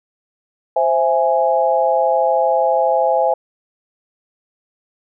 sine chord, C augmented, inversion none, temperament equal with one note detuned, 523.3 / 663.1 / 830.6 Hz, C5 / E5 / G#5, 0 / +10 / 0 cents, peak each -17 dBFS, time 0.76-3.34 s, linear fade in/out 5 ms, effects none

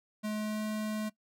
square tone with pitch glide, 212.9 to 214.5 Hz, G#3 to A3, +43 to -44 cents, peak -33 dBFS, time 0.23-1.1 s, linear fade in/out 20 ms, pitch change +13 cents, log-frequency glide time 0.34-0.65 s, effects noise-tail reverb RT60 0.1 s tail -20 dB re dry

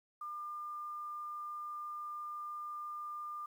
sine tone with quantisation, 1201 Hz, D6, 38 cents sharp, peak -40 dBFS, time 0.21-3.46 s, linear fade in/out 5 ms, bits 11, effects none

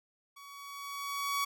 sawtooth tone with level ramp, 1128 Hz, C#6, 30 cents sharp, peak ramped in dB -46 to -25 dBFS, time 0.36-1.45 s, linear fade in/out 10 ms, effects none

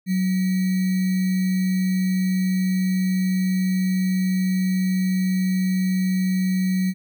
sine tone with sample-and-hold, 186.1 Hz, F#3, 10 cents sharp, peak -18 dBFS, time 0.06-6.94 s, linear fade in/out 50 ms, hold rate 2100 Hz, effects none

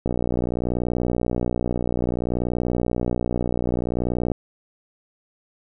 click train, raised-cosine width 2 ms, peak -10 dBFS, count 259, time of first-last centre 0.06-4.317 s, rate 60.6 Hz, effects none

